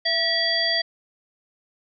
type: harmonic tone with a mistuned harmonic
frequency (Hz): 670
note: E5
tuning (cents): +28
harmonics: 1 / 3 / 5 / 7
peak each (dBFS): -28 / -25 / -26 / -23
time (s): 0.05-0.82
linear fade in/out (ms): 10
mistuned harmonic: 3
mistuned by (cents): -71
effects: none